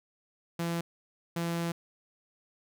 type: tone bursts at uneven times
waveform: sawtooth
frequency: 169.1 Hz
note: E3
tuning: 44 cents sharp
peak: -26 dBFS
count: 2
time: 0.59-0.81 / 1.36-1.72 s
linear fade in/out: 5 ms
effects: none